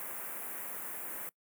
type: band-stop noise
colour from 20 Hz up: white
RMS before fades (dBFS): -41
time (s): 0-1.29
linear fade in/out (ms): 0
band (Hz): 2100 to 10000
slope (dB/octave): 24
effects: noise-tail reverb RT60 0.1 s tail -23 dB re dry + high-pass 200 Hz 12 dB/octave